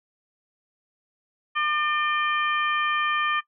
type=harmonic tone with a mistuned harmonic; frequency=600 Hz; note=D5; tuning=37 cents sharp; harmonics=2 / 3 / 4 / 5; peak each=-24 / -28 / -30 / -32 dBFS; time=1.55-3.41 s; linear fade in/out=20 ms; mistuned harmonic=5; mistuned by=+53 cents; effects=noise-tail reverb RT60 0.1 s tail -20 dB re dry